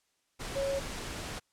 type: tone in noise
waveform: sine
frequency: 550 Hz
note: C#5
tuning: 14 cents flat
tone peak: -29 dBFS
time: 0.55-0.8 s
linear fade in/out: 20 ms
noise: pink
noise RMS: -39 dBFS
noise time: 0.39-1.4 s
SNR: +7 dB
effects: white hiss -75 dBFS RMS until 1.52 s + low-pass 9000 Hz 12 dB/octave